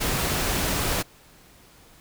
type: noise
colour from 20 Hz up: pink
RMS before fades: -25 dBFS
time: 0-1.03 s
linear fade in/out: 20 ms
effects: pink hiss -53 dBFS RMS until 2 s